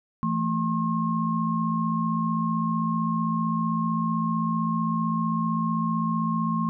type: tone cluster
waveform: sine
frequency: 167.5 / 223.1 / 1074 Hz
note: E3 / A3 / C6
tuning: +28 / +24 / +45 cents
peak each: -27 / -26 / -28 dBFS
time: 0.23-6.69 s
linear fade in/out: 0 ms
effects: none

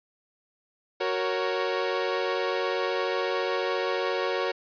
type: chord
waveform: sawtooth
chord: F# major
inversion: none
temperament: equal with one note detuned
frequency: 371.5 / 466.2 / 554.4 Hz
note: F#4 / A#4 / C#5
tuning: +7 / 0 / 0 cents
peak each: -26 dBFS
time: 1-4.52 s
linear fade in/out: 10 ms
effects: resampled to 11025 Hz

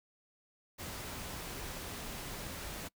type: noise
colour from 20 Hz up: pink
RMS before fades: -43 dBFS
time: 0.78-2.89 s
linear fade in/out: 20 ms
effects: noise-tail reverb RT60 0.1 s tail -24 dB re dry

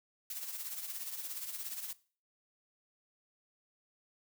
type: noise with tremolo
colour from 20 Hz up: blue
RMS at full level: -39 dBFS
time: 0.3-1.93 s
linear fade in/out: 2 ms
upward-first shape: triangle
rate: 17 Hz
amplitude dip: 65%
effects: noise-tail reverb RT60 0.4 s tail -19 dB re dry

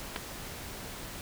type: clicks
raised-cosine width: 0.3 ms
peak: -17 / -19 dBFS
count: 2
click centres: 0.161 / 0.164 s
effects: pink hiss -42 dBFS RMS until 1.21 s

